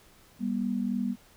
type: tone pair together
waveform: sine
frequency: 198 / 241.4 Hz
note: G3 / B3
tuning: +18 / -39 cents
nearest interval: minor third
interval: 343 cents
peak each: -30 / -29 dBFS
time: 0.39-1.16 s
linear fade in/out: 50 ms
effects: pink hiss -58 dBFS RMS until 1.36 s